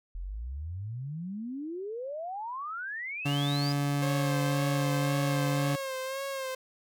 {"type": "exponential sweep", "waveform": "sine", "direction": "up", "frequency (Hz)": [40.5, 4992], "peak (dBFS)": -34, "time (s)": [0.15, 3.72], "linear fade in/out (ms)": 0}
{"type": "tone", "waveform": "30% pulse", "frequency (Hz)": 142.9, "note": "D3", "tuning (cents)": -47, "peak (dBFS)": -24, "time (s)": [3.25, 5.76], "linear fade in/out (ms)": 10}
{"type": "tone with vibrato", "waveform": "sawtooth", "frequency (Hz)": 535, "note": "C5", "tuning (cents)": 38, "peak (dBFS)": -29, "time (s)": [4.02, 6.55], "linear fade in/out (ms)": 5, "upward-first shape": "sine", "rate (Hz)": 1.9, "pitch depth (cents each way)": 49}
{"effects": []}